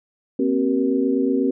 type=tone cluster; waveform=sine; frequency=238.1 / 266.3 / 383.9 / 475.1 Hz; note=A#3 / C4 / G4 / A#4; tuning=+37 / +31 / -36 / +33 cents; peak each=-26 / -19 / -23 / -26 dBFS; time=0.39-1.51 s; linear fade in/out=5 ms; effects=none